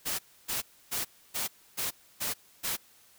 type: noise bursts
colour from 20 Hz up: white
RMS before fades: -32 dBFS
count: 7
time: 0.05-2.77 s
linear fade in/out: 20 ms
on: 140 ms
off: 290 ms
effects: white hiss -60 dBFS RMS until 3.18 s